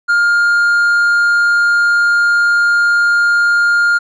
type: tone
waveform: triangle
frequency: 1409 Hz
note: F6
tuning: 15 cents sharp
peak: -7 dBFS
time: 0.08-3.99 s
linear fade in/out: 20 ms
effects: resampled to 22050 Hz